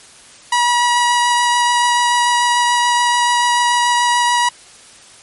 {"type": "tone with vibrato", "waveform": "sawtooth", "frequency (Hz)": 965, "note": "B5", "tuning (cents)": -40, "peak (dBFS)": -8, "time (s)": [0.52, 4.49], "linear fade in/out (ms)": 5, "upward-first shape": "sine", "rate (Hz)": 6.9, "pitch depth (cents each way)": 8, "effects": ["white hiss -42 dBFS RMS until 5.22 s", "MP3 48 kbps"]}